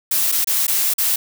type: noise with dropouts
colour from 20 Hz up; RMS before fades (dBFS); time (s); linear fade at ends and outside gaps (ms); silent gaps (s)
blue; -18; 0.11-1.16; 5; 0.318-0.322 / 0.445-0.472 / 0.668-0.679 / 0.938-0.982
effects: none